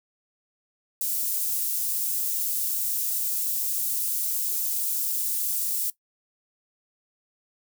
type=high-pass noise; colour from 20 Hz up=white; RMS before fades=-27 dBFS; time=1.01-5.9 s; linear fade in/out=2 ms; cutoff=9100 Hz; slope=12 dB/octave; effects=noise-tail reverb RT60 0.1 s tail -18 dB re dry